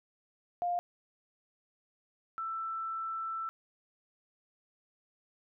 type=tone pair in turn; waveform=sine; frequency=704 / 1329 Hz; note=F5 / E6; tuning=+14 / +14 cents; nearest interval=major seventh; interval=1100 cents; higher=second; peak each=-29 / -34 dBFS; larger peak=first; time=0.62-0.79 / 2.38-3.49 s; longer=second; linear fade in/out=0 ms; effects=none